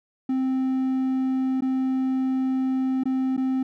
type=tone with dropouts; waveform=triangle; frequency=261.6 Hz; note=C4; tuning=in tune; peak=-19 dBFS; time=0.29-3.63 s; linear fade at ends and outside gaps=5 ms; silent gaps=1.608-1.621 / 3.036-3.055 / 3.367-3.376 s; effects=none